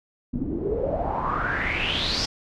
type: noise with low-pass filter sweep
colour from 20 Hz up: pink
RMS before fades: -26 dBFS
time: 0.33-2.26 s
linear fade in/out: 10 ms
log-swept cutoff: 230 to 5400 Hz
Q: 7.5
effects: none